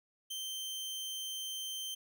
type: tone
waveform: sawtooth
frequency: 3120 Hz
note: G7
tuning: 9 cents flat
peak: -35 dBFS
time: 0.3-1.95 s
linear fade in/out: 10 ms
effects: none